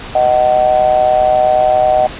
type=ring-modulated tone; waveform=triangle; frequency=65.3 Hz; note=C2; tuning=3 cents flat; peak=-3 dBFS; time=0.15-2.07 s; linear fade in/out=5 ms; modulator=686 Hz; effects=pink hiss -28 dBFS RMS until 2.19 s + resampled to 8000 Hz